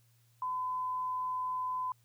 sine tone, 1013 Hz, B5, 44 cents sharp, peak -32 dBFS, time 0.42-1.92 s, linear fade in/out 2 ms, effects added 117 Hz sine -65 dBFS peak until 2.04 s + white hiss -72 dBFS RMS until 2.04 s

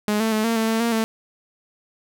sawtooth tone with pitch steps, 209.7 / 222.5 / 216 / 229.1 / 222.7 / 224.1 / 233.2 / 222.9 Hz, G#3 / A3 / A3 / A#3 / A3 / A3 / A#3 / A3, +17 / +20 / -32 / -30 / +21 / +32 / +1 / +23 cents, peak -15 dBFS, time 0.08-1.04 s, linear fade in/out 0 ms, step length 120 ms, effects none

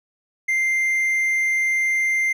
triangle tone, 2093 Hz, C7, in tune, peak -16 dBFS, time 0.48-2.33 s, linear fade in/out 10 ms, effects none

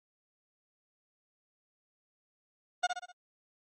30% pulse tone with echo, 720 Hz, F#5, 47 cents flat, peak -22 dBFS, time 2.83-2.87 s, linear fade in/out 10 ms, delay 63 ms, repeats 4, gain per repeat -6 dB, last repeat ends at 3.122 s, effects MP3 32 kbps

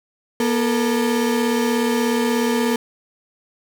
35% pulse tone pair together, 239.8 / 442.9 Hz, A#3 / A4, +49 / +11 cents, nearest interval major seventh, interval 1062 cents, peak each -17 / -20 dBFS, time 0.4-2.76 s, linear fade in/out 2 ms, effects none

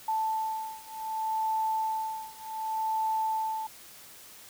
sine beating tone pair, 880 / 880.66 Hz, A5 / A5, 0 / +1 cents, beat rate 0.66 Hz, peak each -32 / -31 dBFS, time 0.08-3.67 s, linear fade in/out 5 ms, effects white hiss -50 dBFS RMS until 4.49 s

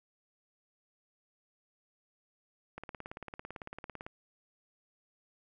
click train, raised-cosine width 0.5 ms, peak -27 dBFS, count 24, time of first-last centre 2.78-4.065 s, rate 17.9 Hz, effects none

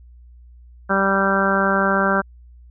harmonic tone, 195.2 Hz, G3, 7 cents flat, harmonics 1 / 2 / 3 / 4 / 5 / 6 / 7 / 8, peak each -22 / -25 / -23 / -27 / -26 / -26 / -22 / -22 dBFS, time 0.89-2.22 s, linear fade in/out 20 ms, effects added 60 Hz sine -42 dBFS peak until 2.7 s

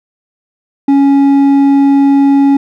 sine tone with hard clipping, 277.9 Hz, C#4, 4 cents sharp, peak -6 dBFS, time 0.88-2.57 s, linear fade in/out 5 ms, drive 5 dB, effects none

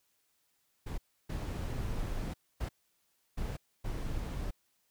brown noise bursts at uneven times, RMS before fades -36 dBFS, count 5, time 0.86-0.98 / 1.29-2.34 / 2.6-2.69 / 3.37-3.57 / 3.84-4.51 s, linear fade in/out 10 ms, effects white hiss -75 dBFS RMS until 4.9 s

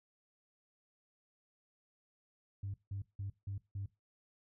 sine tone bursts, 98.9 Hz, G2, 16 cents sharp, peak -37 dBFS, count 5, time 2.63-3.86 s, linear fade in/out 5 ms, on 110 ms, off 170 ms, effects noise-tail reverb RT60 0.2 s tail -18 dB re dry + tanh soft clip ceiling -34 dBFS

